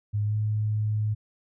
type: tone with pitch glide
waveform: sine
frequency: 104.3 to 106.86 Hz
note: G#2 to G#2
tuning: +8 to +50 cents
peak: -23 dBFS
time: 0.13-1.15 s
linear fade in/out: 20 ms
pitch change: +42 cents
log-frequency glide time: 0.24-0.35 s
effects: none